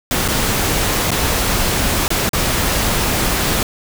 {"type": "noise with dropouts", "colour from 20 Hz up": "pink", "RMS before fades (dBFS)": -17, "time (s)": [0.11, 3.63], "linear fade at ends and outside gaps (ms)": 1, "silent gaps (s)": [[0.279, 0.285], [1.106, 1.116], [2.08, 2.104], [2.292, 2.332]], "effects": []}